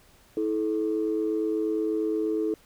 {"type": "tone pair together", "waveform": "sine", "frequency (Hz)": [323.9, 432.3], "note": ["E4", "A4"], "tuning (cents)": [-30, -31], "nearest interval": "perfect fourth", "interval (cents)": 499, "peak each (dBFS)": -26, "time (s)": [0.37, 2.54], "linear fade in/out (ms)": 2, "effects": ["tanh soft clip ceiling -17 dBFS", "pink hiss -58 dBFS RMS until 2.65 s"]}